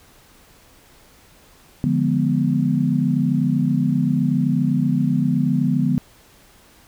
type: chord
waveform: sine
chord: D diminished seventh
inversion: none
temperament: equal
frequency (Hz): 146.83 / 174.61 / 207.7 / 246.9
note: D3 / F3 / Ab3 / Cb4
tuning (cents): 0 / 0 / 0 / 0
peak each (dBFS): -21 / -22 / -24 / -20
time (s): 1.84-5.98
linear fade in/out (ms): 0
effects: pink hiss -51 dBFS RMS until 6.87 s